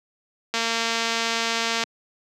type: click train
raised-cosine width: 0.2 ms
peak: -7 dBFS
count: 298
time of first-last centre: 0.54-1.837 s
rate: 229 Hz
effects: high-pass 200 Hz 12 dB/octave